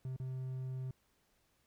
triangle tone with dropouts, 129.8 Hz, C3, 13 cents flat, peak -36 dBFS, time 0.05-0.91 s, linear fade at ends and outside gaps 2 ms, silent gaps 0.164-0.199 s, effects pink hiss -75 dBFS RMS until 1.66 s

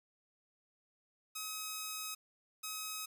5% pulse tone pair in turn, 1271 / 1271 Hz, D#6 / D#6, +36 / +36 cents, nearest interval unison, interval 0 cents, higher neither, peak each -28 dBFS, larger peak neither, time 1.35-2.15 / 2.63-3.06 s, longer first, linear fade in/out 10 ms, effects none

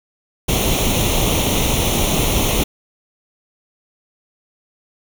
pink noise with comb filter, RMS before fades -17 dBFS, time 0.48-2.64 s, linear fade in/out 10 ms, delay 0.31 ms, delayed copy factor +0.75, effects none

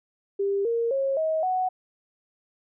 sine tone with pitch steps, 397.5 / 464.6 / 543 / 634.6 / 741.8 Hz, G4 / A#4 / C#5 / D#5 / F#5, +24 / -6 / -36 / +34 / +4 cents, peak -22 dBFS, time 0.39-1.69 s, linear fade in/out 10 ms, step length 260 ms, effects none

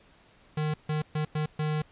square tone bursts at uneven times, 153 Hz, D#3, 29 cents flat, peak -27 dBFS, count 5, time 0.57-0.74 / 0.89-1.02 / 1.15-1.25 / 1.35-1.46 / 1.59-1.82 s, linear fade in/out 5 ms, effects pink hiss -59 dBFS RMS until 1.91 s + resampled to 8000 Hz

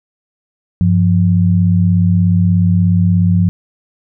sine tone pair together, 97.84 / 174.6 Hz, G2 / F3, -3 / 0 cents, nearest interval minor seventh, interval 1003 cents, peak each -11 dBFS, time 0.81-3.49 s, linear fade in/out 0 ms, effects none

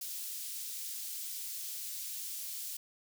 white high-pass noise, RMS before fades -41 dBFS, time 0.01-2.77 s, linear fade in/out 5 ms, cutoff 4200 Hz, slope 12 dB/octave, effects none

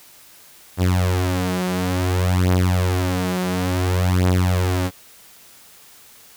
sawtooth beating tone pair, 90.9 / 91.47 Hz, F#2 / F#2, -30 / -19 cents, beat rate 0.57 Hz, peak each -16 dBFS, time 0.77-4.91 s, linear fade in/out 50 ms, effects white hiss -47 dBFS RMS until 6.36 s

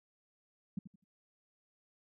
sine tone with echo, 192.1 Hz, G3, 35 cents flat, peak -33 dBFS, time 0.77-0.79 s, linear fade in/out 5 ms, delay 84 ms, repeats 3, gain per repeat -12 dB, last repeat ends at 1.042 s, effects none

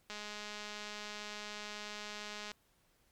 click train, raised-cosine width 0.2 ms, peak -27 dBFS, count 506, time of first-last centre 0.1-2.516 s, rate 209 Hz, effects pink hiss -72 dBFS RMS until 3.11 s + MP3 96 kbps

